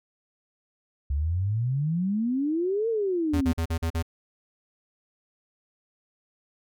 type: exponential two-way sweep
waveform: sine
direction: up then down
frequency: 67.1 to 466.2 to 243.5 Hz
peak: -23 dBFS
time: 1.1-3.52 s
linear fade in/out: 5 ms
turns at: 2.89 s
type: tone bursts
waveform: square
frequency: 82.41 Hz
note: E2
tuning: in tune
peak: -25 dBFS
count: 6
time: 3.33-4.026 s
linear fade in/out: 10 ms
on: 81 ms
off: 42 ms
effects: none